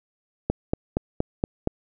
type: click train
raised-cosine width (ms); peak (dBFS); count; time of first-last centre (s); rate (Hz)
2; -8; 6; 0.5-1.674; 4.26
effects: none